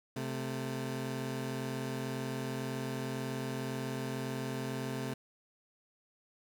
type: tone pair together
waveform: 20% pulse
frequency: 130.95 / 220 Hz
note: C3 / A3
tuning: +2 / 0 cents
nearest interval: major sixth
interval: 898 cents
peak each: -32 / -35 dBFS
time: 0.16-5.14 s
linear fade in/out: 5 ms
effects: none